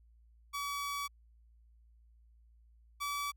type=tone pair in turn; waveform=sawtooth; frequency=1140 / 1148.6 Hz; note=C#6 / D6; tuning=+48 / -39 cents; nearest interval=unison; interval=13 cents; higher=second; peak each=-32 / -31 dBFS; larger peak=second; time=0.53-1.08 / 3-3.32 s; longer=first; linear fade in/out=20 ms; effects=added 57 Hz sine -60 dBFS peak until 3.36 s